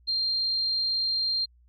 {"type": "tone", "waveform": "sine", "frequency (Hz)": 4186, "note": "C8", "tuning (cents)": 0, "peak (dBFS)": -24, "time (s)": [0.07, 1.46], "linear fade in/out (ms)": 20, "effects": ["added 60 Hz sine -56 dBFS peak until 1.68 s", "AAC 64 kbps"]}